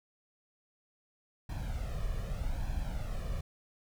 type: noise with flanger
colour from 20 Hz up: brown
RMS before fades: -35 dBFS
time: 1.49-3.41 s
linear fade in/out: 5 ms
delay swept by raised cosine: 1.2 to 1.71 ms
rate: 0.82 Hz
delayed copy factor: +0.7
effects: none